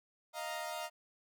sawtooth chord, Eb suspended second, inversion none, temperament equal, 622.3 / 698.5 / 932.3 Hz, Eb5 / F5 / Bb5, 0 / 0 / 0 cents, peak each -39 / -39 / -40 dBFS, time 0.33-0.9 s, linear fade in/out 50 ms, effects none

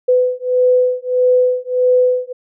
sine beating tone pair, 501 / 502.6 Hz, B4 / B4, +25 / +30 cents, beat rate 1.6 Hz, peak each -14 dBFS, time 0.08-2.33 s, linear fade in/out 10 ms, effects none

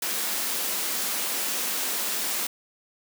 white high-pass noise, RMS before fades -28 dBFS, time 0.02-2.47 s, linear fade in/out 5 ms, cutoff 180 Hz, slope 96 dB/octave, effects none

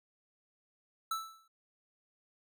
square tone with exponential decay, 1318.5 Hz, E6, in tune, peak -31 dBFS, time 1.11-1.48 s, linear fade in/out 5 ms, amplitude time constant 80 ms, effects none

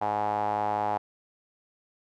sawtooth tone with band-pass filter, 104.7 Hz, G#2, 15 cents sharp, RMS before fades -28 dBFS, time 0.01-0.98 s, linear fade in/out 10 ms, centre 810 Hz, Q 6.1, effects none

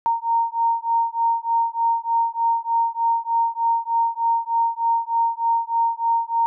sine beating tone pair, 922 / 925.3 Hz, A#5 / A#5, -19 / -13 cents, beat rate 3.3 Hz, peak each -21 dBFS, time 0.06-6.46 s, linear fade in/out 0 ms, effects none

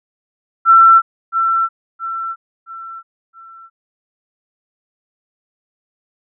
sine tone with echo, 1344 Hz, E6, 33 cents sharp, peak -4 dBFS, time 0.65-1.02 s, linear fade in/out 50 ms, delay 670 ms, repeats 4, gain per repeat -8 dB, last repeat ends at 3.7 s, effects none

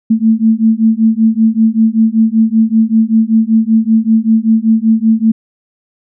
sine beating tone pair, 220 / 225.2 Hz, A3 / A3, 0 / +40 cents, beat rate 5.2 Hz, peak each -10 dBFS, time 0.1-5.32 s, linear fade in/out 10 ms, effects none

